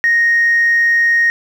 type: tone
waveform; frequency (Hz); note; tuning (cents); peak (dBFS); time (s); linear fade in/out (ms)
sine; 1864.7; A#6; 0; -8; 0.04-1.3; 0
effects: tanh soft clip ceiling -6 dBFS + 7-bit